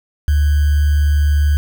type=tone with sample-and-hold; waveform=sine; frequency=73.42 Hz; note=D2; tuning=in tune; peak=-10 dBFS; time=0.28-1.57 s; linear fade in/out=0 ms; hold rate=1575 Hz; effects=none